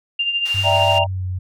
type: tone with tremolo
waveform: sine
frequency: 2794 Hz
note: F7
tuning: in tune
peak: -15 dBFS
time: 0.19-1.04 s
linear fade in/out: 5 ms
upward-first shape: triangle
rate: 13 Hz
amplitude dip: 65%
type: band-pass noise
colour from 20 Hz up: white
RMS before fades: -35 dBFS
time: 0.45-0.99 s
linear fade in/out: 10 ms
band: 800 to 5200 Hz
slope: 12 dB/octave
type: tone with pitch glide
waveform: sine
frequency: 98 to 91.97 Hz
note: G2 to F#2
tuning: 0 to -10 cents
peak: -21 dBFS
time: 0.54-1.39 s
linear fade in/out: 10 ms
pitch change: -110 cents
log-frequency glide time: 0.89-1.25 s
type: chord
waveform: sine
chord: E half-diminished seventh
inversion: third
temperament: equal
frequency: 587.3 / 659.3 / 784 / 932.3 Hz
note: D5 / E5 / G5 / Bb5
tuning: 0 / 0 / 0 / 0 cents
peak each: -20 dBFS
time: 0.63-1.07 s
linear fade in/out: 50 ms
effects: none